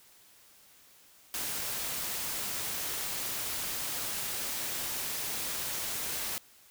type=noise; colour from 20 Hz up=white; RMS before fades=-35 dBFS; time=1.34-6.38 s; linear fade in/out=0 ms; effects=white hiss -59 dBFS RMS until 6.7 s